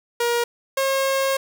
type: tone pair in turn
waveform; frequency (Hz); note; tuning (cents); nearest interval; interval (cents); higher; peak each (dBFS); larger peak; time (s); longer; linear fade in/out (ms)
sawtooth; 474.4 / 539.8; A#4 / C#5; +30 / -46; major second; 224; second; -15; neither; 0.2-0.44 / 0.77-1.37; second; 5
effects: none